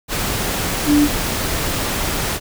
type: tone in noise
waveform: sine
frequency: 293.7 Hz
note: D4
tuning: in tune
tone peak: -10 dBFS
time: 0.86-1.09 s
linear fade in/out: 50 ms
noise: pink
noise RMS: -21 dBFS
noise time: 0.08-2.4 s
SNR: +8 dB
effects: none